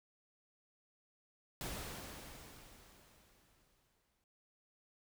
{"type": "noise with exponential decay", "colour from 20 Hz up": "pink", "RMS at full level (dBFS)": -42, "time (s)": [1.61, 4.24], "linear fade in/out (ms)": 1, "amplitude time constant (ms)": 570, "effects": []}